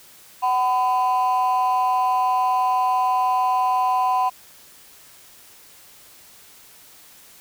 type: ring-modulated tone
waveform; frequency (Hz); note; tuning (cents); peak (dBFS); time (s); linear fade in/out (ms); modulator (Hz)
triangle; 880; A5; 0; -11; 0.42-4.3; 20; 127
effects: tanh soft clip ceiling -11 dBFS + white hiss -48 dBFS RMS until 7.4 s